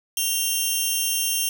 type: tone pair together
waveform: 10% pulse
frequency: 2775 / 3160 Hz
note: F7 / G7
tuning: -12 / +13 cents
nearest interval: major second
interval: 225 cents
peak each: -17 / -15 dBFS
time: 0.17-1.49 s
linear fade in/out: 2 ms
effects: 7-bit